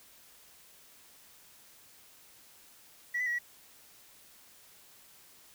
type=tone with pitch steps; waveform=sine; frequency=1939 / 2001 / 1911 / 1932 Hz; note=B6 / B6 / A#6 / B6; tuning=-32 / +22 / +43 / -39 cents; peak=-28 dBFS; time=3.14-3.388 s; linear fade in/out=10 ms; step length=62 ms; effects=tanh soft clip ceiling -26 dBFS + white hiss -58 dBFS RMS until 5.54 s